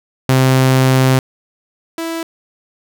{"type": "tone pair in turn", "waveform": "sawtooth", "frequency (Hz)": [130.81, 329.6], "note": ["C3", "E4"], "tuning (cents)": [0, 0], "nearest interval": "octave + major third", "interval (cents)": 1600, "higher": "second", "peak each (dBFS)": [-5, -16], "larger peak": "first", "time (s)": [[0.29, 1.19], [1.98, 2.23]], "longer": "first", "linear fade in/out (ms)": 2, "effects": []}